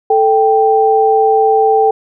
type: tone pair together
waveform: sine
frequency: 440 / 784 Hz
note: A4 / G5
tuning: 0 / 0 cents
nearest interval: minor seventh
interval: 1000 cents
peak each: -10 dBFS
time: 0.1-1.91 s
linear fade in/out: 5 ms
effects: none